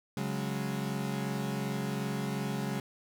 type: chord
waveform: 35% pulse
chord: C# suspended fourth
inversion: none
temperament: equal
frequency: 138.59 / 185 / 207.7 Hz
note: C#3 / F#3 / G#3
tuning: 0 / 0 / 0 cents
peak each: -34 / -36 / -34 dBFS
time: 0.17-2.8 s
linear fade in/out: 2 ms
effects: none